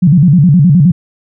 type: tone with vibrato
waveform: sine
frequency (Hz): 160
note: D#3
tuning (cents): +49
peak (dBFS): -3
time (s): 0.02-0.92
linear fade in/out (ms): 10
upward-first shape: square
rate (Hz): 9.6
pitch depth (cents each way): 210
effects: none